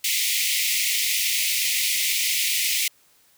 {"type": "high-pass noise", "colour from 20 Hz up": "pink", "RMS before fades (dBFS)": -23, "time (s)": [0.04, 2.88], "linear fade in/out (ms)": 5, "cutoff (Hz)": 2000, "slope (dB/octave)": 96, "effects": ["white hiss -59 dBFS RMS until 3.37 s"]}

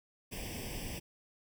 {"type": "noise with comb filter", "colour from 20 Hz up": "pink", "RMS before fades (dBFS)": -41, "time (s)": [0.31, 1], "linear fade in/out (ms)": 20, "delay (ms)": 0.37, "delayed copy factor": 1, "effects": []}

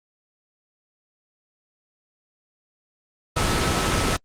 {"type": "tone in noise", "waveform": "sine", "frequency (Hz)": 1300, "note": "E6", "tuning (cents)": -24, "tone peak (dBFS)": -30, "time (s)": [3.36, 4.17], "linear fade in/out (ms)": 10, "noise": "pink", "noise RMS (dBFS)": -21, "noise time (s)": [3.36, 4.17], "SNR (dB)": -12, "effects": ["low-pass 8000 Hz 12 dB/octave", "Opus 32 kbps"]}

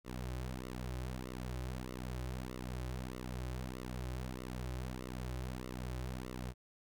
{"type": "tone with flanger", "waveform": "sawtooth", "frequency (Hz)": 62.9, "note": "B1", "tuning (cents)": 32, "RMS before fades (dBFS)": -42, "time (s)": [0.04, 6.54], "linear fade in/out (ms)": 50, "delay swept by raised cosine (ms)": [1.2, 4.4], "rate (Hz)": 1.6, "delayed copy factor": -0.95, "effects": []}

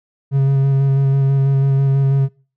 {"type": "tone with vibrato", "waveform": "triangle", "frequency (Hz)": 136.8, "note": "C#3", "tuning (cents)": -23, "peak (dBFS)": -9, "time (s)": [0.31, 2.29], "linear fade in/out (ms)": 50, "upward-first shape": "square", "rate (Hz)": 6.1, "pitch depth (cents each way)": 13, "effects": ["noise-tail reverb RT60 0.4 s tail -24 dB re dry"]}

